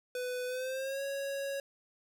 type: tone with pitch glide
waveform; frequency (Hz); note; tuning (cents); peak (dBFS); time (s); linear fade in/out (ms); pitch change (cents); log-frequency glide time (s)
square; 498.7 to 553.3; B4 to C#5; +17 to -3; -35; 0.15-1.6; 2; +180; 0.46-1.03
effects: none